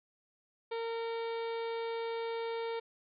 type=harmonic tone with a mistuned harmonic; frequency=458.7 Hz; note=A#4; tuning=28 cents flat; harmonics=1 / 2 / 3 / 4 / 5 / 6 / 7 / 8 / 9 / 10; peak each=-35 / -42 / -50 / -53 / -49 / -57 / -57 / -53 / -60 / -61 dBFS; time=0.71-2.8 s; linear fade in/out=10 ms; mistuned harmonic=6; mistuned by=+46 cents; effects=none